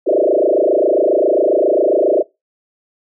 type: tone with frequency modulation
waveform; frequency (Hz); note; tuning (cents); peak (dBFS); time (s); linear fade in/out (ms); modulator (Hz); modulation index
sine; 488.8; B4; -18; -10; 0.06-2.23; 20; 27.4; 5.4
effects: noise-tail reverb RT60 0.2 s tail -21 dB re dry